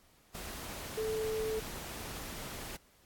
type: tone in noise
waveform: sine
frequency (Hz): 437.8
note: A4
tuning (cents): -9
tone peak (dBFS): -32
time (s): 0.97-1.6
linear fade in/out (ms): 10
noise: pink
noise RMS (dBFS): -43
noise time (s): 0.34-2.77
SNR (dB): +8
effects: pink hiss -65 dBFS RMS until 3.05 s + AAC 64 kbps